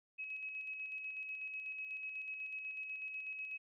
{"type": "tone with tremolo", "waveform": "sine", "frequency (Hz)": 2558, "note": "D#7", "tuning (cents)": 47, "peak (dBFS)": -40, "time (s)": [0.18, 3.58], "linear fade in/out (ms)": 20, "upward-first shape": "square", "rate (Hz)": 8.1, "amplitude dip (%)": 35, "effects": []}